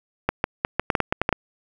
clicks, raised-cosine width 0.5 ms, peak -4 dBFS, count 11, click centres 0.29 / 0.441 / 0.649 / 0.796 / 0.902 / 0.952 / 1.003 / 1.125 / 1.216 / 1.291 / 1.327 s, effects 7-bit

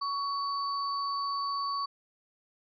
sine tone pair together, 1121 / 4536 Hz, C#6 / C#8, +19 / +39 cents, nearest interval 2 octaves, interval 2420 cents, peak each -30 / -38 dBFS, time 0.01-1.86 s, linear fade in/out 10 ms, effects none

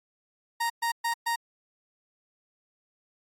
30% pulse tone bursts, 932.3 Hz, A#5, in tune, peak -23 dBFS, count 4, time 0.6-1.36 s, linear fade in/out 10 ms, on 100 ms, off 120 ms, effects AAC 48 kbps

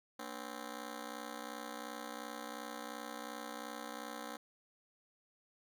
10% pulse ring-modulated tone, 261.6 Hz, C4, in tune, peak -32 dBFS, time 0.19-4.37 s, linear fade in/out 5 ms, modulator 31.4 Hz, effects none

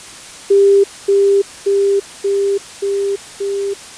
sine tone with echo, 397.4 Hz, G4, 24 cents sharp, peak -6 dBFS, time 0.5-0.84 s, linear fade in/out 10 ms, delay 580 ms, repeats 5, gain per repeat -2 dB, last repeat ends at 3.74 s, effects white hiss -34 dBFS RMS until 3.97 s + resampled to 22050 Hz

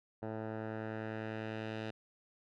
10% pulse tone with low-pass filter sweep, 110 Hz, A2, in tune, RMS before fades -41 dBFS, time 0.22-1.91 s, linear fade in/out 10 ms, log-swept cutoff 1000 to 3400 Hz, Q 1.3, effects none

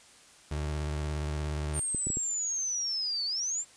30% pulse tone with vibrato, 75 Hz, D2, 37 cents sharp, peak -28 dBFS, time 0.51-1.8 s, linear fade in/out 5 ms, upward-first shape sine, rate 17 Hz, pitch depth 44 cents each way
sine linear two-way sweep, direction down then up, 8880 to 4400 to 7490 Hz, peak -29 dBFS, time 1.73-3.65 s, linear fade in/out 50 ms, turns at 3.25 s
clicks, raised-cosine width 3 ms, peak -22 dBFS, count 4, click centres 1.947 / 2.07 / 2.102 / 2.171 s
effects white hiss -56 dBFS RMS until 3.76 s + resampled to 22050 Hz

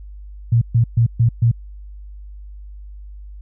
sine tone bursts, 116.54 Hz, A#2, in tune, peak -10 dBFS, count 5, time 0.52-1.515 s, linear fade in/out 5 ms, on 95 ms, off 130 ms, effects added 50 Hz sine -33 dBFS peak until 3.41 s

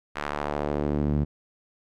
sawtooth tone with band-pass filter sweep, 73.5 Hz, D2, 2 cents sharp, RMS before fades -27 dBFS, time 0.15-1.25 s, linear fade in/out 20 ms, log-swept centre 1600 to 160 Hz, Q 1.1, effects none

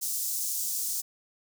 pink high-pass noise, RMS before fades -31 dBFS, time 0.01-1.02 s, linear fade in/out 20 ms, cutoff 6100 Hz, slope 24 dB/octave, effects none

